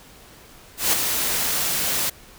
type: noise with ADSR envelope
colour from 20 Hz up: white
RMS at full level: -17 dBFS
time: 0.77-2.1 s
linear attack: 160 ms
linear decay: 8 ms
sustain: -6 dB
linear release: 9 ms
effects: pink hiss -47 dBFS RMS until 2.38 s